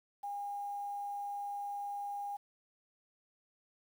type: tone with quantisation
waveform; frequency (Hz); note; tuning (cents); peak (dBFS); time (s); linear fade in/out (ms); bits
sine; 811; G#5; -41; -37; 0.23-2.37; 10; 10
effects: none